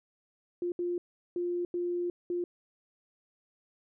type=tone bursts at uneven times; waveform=sine; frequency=351.1 Hz; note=F4; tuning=9 cents sharp; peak=-29 dBFS; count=5; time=0.62-0.72 / 0.79-0.98 / 1.36-1.65 / 1.74-2.1 / 2.3-2.44 s; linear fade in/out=2 ms; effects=none